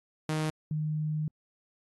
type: tone pair in turn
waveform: sawtooth / sine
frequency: 155.56 / 153.51 Hz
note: D#3 / D#3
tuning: 0 / -23 cents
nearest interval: unison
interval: 23 cents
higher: first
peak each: -24 / -28 dBFS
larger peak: first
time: 0.29-0.5 / 0.71-1.28 s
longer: second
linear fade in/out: 2 ms
effects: AAC 32 kbps